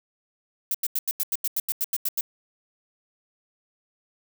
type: noise bursts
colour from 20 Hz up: violet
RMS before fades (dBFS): -25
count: 13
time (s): 0.71-2.209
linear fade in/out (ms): 2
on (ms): 35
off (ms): 87
effects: none